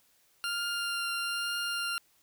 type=tone with vibrato; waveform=20% pulse; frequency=1396.9 Hz; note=F6; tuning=in tune; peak=-26 dBFS; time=0.44-1.98 s; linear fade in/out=0 ms; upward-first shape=triangle; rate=1.1 Hz; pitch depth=12 cents each way; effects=white hiss -67 dBFS RMS until 2.22 s